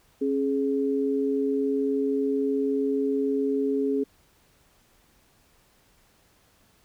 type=tone pair together; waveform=sine; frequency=272.4 / 419.2 Hz; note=C#4 / G#4; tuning=-30 / +16 cents; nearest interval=perfect fifth; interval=746 cents; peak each=-25 dBFS; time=0.21-4.04 s; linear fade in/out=10 ms; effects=pink hiss -62 dBFS RMS until 6.84 s